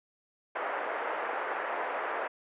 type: band-pass noise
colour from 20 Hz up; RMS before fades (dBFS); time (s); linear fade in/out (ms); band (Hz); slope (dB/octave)
pink; -34; 0.55-2.28; 10; 480 to 1900; 24
effects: resampled to 8000 Hz